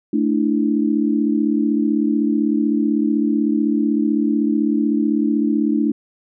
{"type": "chord", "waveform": "sine", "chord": "A suspended fourth", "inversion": "none", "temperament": "equal", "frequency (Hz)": [220, 293.7, 329.6], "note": ["A3", "D4", "E4"], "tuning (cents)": [0, 0, 0], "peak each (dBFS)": [-19, -18, -22], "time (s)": [0.13, 5.92], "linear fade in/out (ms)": 5, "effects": []}